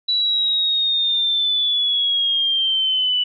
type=linear sweep; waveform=sine; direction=down; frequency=3947 to 2960 Hz; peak=-16 dBFS; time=0.08-3.24 s; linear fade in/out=10 ms; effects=none